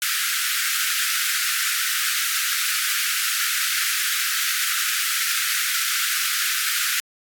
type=high-pass noise; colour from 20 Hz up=pink; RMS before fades=-23 dBFS; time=0.02-7 s; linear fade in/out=0 ms; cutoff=1300 Hz; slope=96 dB/octave; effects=AAC 64 kbps